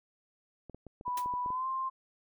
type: clicks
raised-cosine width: 2 ms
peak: -33 dBFS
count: 9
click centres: 0.697 / 0.746 / 0.867 / 1.011 / 1.08 / 1.26 / 1.338 / 1.461 / 1.504 s
type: tone with pitch glide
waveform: sine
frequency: 987.8 to 1052.6 Hz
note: B5 to C6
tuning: 0 to +10 cents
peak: -31 dBFS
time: 1.05-1.9 s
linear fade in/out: 20 ms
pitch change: +110 cents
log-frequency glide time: 1.46-1.67 s
type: noise with exponential decay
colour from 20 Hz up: white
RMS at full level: -37 dBFS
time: 1.17-1.28 s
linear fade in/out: 5 ms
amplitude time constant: 23 ms
effects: none